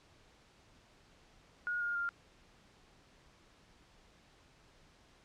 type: tone with pitch steps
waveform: sine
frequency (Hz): 1440 / 1418.5 / 1397.4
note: F#6 / F6 / F6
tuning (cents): -47 / +27 / +1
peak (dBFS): -33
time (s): 1.67-2.09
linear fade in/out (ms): 0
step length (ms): 140
effects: pink hiss -64 dBFS RMS until 5.24 s + low-pass 6000 Hz 12 dB/octave